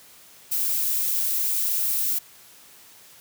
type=noise; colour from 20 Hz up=violet; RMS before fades=-24 dBFS; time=0.51-2.19 s; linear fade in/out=10 ms; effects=white hiss -50 dBFS RMS until 3.2 s + high-pass 60 Hz 12 dB/octave